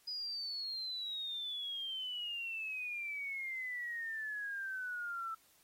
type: exponential sweep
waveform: sine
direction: down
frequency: 4978 to 1318.5 Hz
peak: -38 dBFS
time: 0.07-5.35 s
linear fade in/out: 10 ms
effects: white hiss -68 dBFS RMS until 5.63 s + AAC 48 kbps